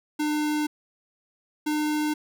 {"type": "tone pair in turn", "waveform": "square", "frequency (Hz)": [301, 302.3], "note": ["D4", "D#4"], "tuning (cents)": [43, -50], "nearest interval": "unison", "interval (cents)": 7, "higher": "second", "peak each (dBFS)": -24, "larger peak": "neither", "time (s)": [[0.19, 0.67], [1.66, 2.14]], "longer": "neither", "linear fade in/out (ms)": 10, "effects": []}